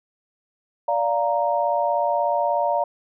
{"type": "chord", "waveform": "sine", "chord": "Bb major", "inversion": "first", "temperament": "just", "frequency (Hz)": [582.7, 699.2, 932.3], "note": ["D5", "F5", "Bb5"], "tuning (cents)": [-14, 2, 0], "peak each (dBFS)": -23, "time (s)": [0.88, 2.84], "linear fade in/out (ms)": 5, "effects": []}